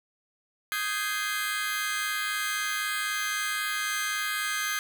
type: chord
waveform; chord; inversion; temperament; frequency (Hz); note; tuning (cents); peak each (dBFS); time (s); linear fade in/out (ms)
sawtooth; Ab major seventh; second; just; 1245.9 / 1557.4 / 1661.2 / 2077; Eb6 / G6 / Ab6 / C7; +2 / -12 / 0 / -13; -30; 0.72-4.79; 0
effects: none